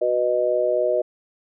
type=chord; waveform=sine; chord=B major; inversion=second; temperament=just; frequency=370.4 / 493.9 / 617.4 Hz; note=F#4 / B4 / D#5; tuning=+2 / 0 / -14 cents; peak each=-25 / -23 / -20 dBFS; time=0.01-1.02 s; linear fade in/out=10 ms; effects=none